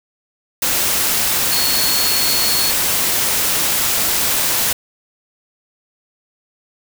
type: tone in noise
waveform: sine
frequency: 4351 Hz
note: C#8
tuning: 33 cents flat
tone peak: -19 dBFS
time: 1.52-2.71 s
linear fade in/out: 5 ms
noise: white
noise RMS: -17 dBFS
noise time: 0.62-4.73 s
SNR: -5 dB
effects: none